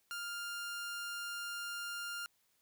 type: tone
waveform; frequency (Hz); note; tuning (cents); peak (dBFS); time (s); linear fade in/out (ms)
sawtooth; 1400; F6; +4; -36; 0.11-2.26; 0
effects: white hiss -75 dBFS RMS until 2.61 s